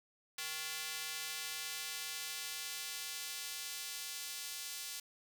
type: tone with high-pass filter sweep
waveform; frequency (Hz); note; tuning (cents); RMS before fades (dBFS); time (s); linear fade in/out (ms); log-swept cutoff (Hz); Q
square; 157; D#3; +16; -43; 0.38-5; 5; 2400 to 4200; 0.7
effects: none